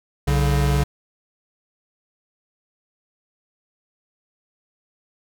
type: tone pair together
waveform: square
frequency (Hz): 63.5 / 141.9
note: B1 / C#3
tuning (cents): +49 / +41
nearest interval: octave + major second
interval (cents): 1392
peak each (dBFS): -20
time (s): 0.27-0.84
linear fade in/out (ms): 10
effects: none